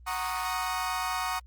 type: chord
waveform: 35% pulse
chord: D# minor seventh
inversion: first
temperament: equal with one note detuned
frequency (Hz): 740 / 932.3 / 1101.1 / 1244.5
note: F#5 / A#5 / C#6 / D#6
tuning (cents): 0 / 0 / -12 / 0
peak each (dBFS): -33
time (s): 0.06-1.4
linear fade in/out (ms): 20
effects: added 60 Hz sine -48 dBFS peak until 1.46 s + Opus 24 kbps